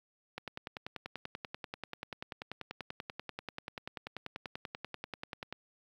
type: click train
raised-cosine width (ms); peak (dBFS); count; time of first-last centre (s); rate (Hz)
0.3; -23; 54; 0.38-5.526; 10.3
effects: high-pass 80 Hz 12 dB/octave + 10-bit

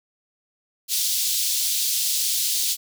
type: high-pass noise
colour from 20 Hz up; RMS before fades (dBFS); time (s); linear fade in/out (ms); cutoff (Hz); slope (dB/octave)
pink; -23; 0.88-2.77; 50; 3700; 24
effects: none

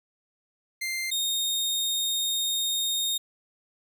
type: tone pair in turn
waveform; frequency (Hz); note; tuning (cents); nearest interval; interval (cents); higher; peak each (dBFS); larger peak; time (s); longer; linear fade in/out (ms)
sawtooth; 2093 / 3696; C7 / A#7; 0 / -16; minor seventh; 984; second; -25 / -22; second; 0.81-1.11 / 1.11-3.18; second; 10
effects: none

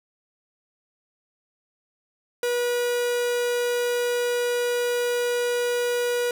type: tone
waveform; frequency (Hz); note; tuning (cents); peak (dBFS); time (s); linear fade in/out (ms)
45% pulse; 484.6; B4; -33; -22; 2.43-6.31; 2
effects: none

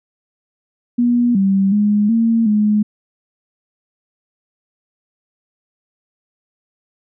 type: tone with pitch steps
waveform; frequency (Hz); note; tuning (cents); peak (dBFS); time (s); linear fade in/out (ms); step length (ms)
sine; 241 / 194.5 / 207.7 / 228.2 / 210.6; B3 / G3 / G#3 / A#3 / G#3; -42 / -13 / 0 / -37 / +24; -11; 0.98-2.83; 10; 370
effects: none

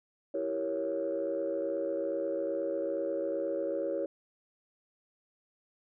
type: chord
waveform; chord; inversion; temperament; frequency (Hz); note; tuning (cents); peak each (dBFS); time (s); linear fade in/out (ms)
sine; E diminished seventh; none; equal; 329.6 / 392 / 466.2 / 554.4; E4 / G4 / Bb4 / Db5; 0 / 0 / 0 / 0; -36 / -37 / -37 / -32; 0.34-4.06; 5
effects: tanh soft clip ceiling -23 dBFS

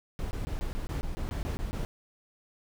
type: noise bursts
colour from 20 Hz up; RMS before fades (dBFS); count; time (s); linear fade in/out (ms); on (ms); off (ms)
brown; -33; 12; 0.19-1.85; 0; 120; 20
effects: none

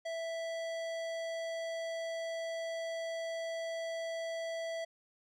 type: tone with hard clipping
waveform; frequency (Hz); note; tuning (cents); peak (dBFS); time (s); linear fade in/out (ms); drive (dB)
sine; 659.3; E5; 0; -38; 0.05-4.85; 10; 16
effects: none

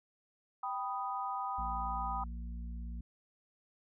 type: chord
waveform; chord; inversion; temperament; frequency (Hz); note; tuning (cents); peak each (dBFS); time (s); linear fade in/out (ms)
sine; G augmented; none; equal; 784 / 987.8 / 1244.5; G5 / B5 / D#6; 0 / 0 / 0; -39; 0.63-2.24; 5
type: harmonic tone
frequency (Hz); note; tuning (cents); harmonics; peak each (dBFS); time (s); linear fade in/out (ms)
58.27; A#1; 0; 1 / 3 / 4; -39 / -51 / -52; 1.58-3.01; 5
effects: none

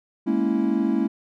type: chord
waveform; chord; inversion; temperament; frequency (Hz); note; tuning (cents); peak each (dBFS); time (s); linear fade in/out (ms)
triangle; A# half-diminished seventh; third; equal with one note detuned; 209.5 / 233.1 / 277.2 / 329.6; G#3 / A#3 / C#4 / E4; +15 / 0 / 0 / 0; -23; 0.26-1.08; 20
effects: none

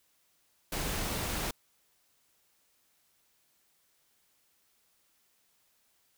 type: noise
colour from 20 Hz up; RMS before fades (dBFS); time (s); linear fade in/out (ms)
pink; -34; 0.72-1.51; 5
effects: white hiss -71 dBFS RMS until 6.17 s

